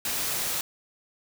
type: noise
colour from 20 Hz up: white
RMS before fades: -29 dBFS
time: 0.05-0.61 s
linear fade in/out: 2 ms
effects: none